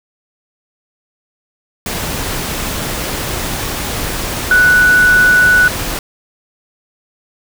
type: tone in noise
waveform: sine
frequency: 1480 Hz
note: F#6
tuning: in tune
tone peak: -6 dBFS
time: 4.51-5.68 s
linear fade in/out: 2 ms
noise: pink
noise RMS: -20 dBFS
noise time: 1.86-5.99 s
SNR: +11 dB
effects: none